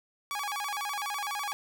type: tone with vibrato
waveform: sawtooth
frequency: 969 Hz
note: B5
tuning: 33 cents flat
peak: -28 dBFS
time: 0.31-1.53 s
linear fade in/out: 0 ms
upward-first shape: square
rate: 12 Hz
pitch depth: 280 cents each way
effects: none